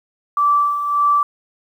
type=tone with tremolo; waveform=sine; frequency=1163 Hz; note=D6; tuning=17 cents flat; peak=-11 dBFS; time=0.37-1.23 s; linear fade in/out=2 ms; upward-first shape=sine; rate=1.7 Hz; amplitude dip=60%; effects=8-bit